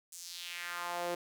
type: tone with high-pass filter sweep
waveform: sawtooth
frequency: 174.61 Hz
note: F3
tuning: in tune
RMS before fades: -40 dBFS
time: 0.12-1.15 s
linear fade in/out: 5 ms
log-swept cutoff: 7800 to 430 Hz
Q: 2.2
effects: none